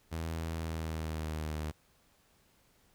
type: tone with pitch glide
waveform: sawtooth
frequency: 81.6 to 77.02 Hz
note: E2 to D#2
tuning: -17 to -17 cents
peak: -31 dBFS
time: 0.11-1.72 s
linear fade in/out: 20 ms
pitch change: -100 cents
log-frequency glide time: 0.54-1.55 s
effects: pink hiss -68 dBFS RMS until 2.94 s